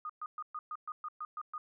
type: tone bursts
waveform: sine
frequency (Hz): 1232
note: D#6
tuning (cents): -17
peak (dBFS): -37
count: 10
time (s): 0.05-1.58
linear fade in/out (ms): 2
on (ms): 45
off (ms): 120
effects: none